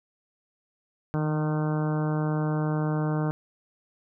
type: harmonic tone with a mistuned harmonic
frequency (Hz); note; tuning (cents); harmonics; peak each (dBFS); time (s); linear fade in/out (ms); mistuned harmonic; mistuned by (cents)
153; D#3; -29; 1 / 2 / 3 / 4 / 5 / 6 / 7 / 8 / 9 / 10; -25 / -31 / -35 / -37 / -39 / -41 / -42 / -43 / -44 / -45; 1.14-3.31; 0; 1; +21
effects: none